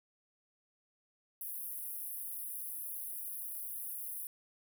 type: high-pass noise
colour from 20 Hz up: pink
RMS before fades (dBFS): -42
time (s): 1.41-4.27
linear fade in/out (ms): 2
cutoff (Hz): 10000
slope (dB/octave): 96
effects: none